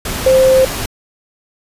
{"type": "tone in noise", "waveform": "sine", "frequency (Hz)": 523.3, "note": "C5", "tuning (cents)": 0, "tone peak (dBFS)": -6, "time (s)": [0.26, 0.65], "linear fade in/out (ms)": 5, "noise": "pink", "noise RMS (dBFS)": -21, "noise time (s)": [0.05, 0.86], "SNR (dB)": 12, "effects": ["resampled to 32000 Hz"]}